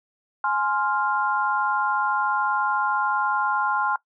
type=chord; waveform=sine; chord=F minor; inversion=first; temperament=just; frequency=838.1 / 1047.7 / 1396.9 Hz; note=Ab5 / C6 / F6; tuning=+16 / +2 / 0 cents; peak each=-25 dBFS; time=0.44-3.96 s; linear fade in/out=2 ms; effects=noise-tail reverb RT60 0.1 s tail -20 dB re dry